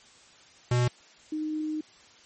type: tone pair in turn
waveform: square / sine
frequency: 122.5 / 308.7 Hz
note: B2 / D#4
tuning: -14 / -14 cents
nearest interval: octave + major third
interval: 1600 cents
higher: second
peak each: -22 / -28 dBFS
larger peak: first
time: 0.71-0.88 / 1.32-1.81 s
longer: second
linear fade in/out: 5 ms
effects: white hiss -55 dBFS RMS until 2.25 s + MP3 32 kbps